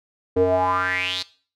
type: tone with band-pass filter sweep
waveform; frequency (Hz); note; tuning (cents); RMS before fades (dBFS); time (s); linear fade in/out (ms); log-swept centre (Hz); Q
square; 91.8; F#2; -13; -21; 0.36-1.23; 10; 400 to 4300; 6.4
effects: noise-tail reverb RT60 0.4 s tail -18 dB re dry